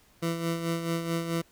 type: tone with tremolo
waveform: 20% pulse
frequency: 166.9 Hz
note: E3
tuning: 22 cents sharp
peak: -21 dBFS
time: 0.22-1.42 s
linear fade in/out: 10 ms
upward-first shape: sine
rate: 4.6 Hz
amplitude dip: 55%
effects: pink hiss -61 dBFS RMS until 1.51 s